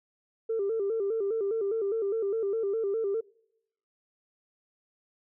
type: tone with vibrato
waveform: sine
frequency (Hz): 422.5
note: G#4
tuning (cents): +30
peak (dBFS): -25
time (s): 0.49-3.21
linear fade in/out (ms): 10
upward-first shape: square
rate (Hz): 4.9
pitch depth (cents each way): 110
effects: noise-tail reverb RT60 0.8 s tail -26 dB re dry + tanh soft clip ceiling -22 dBFS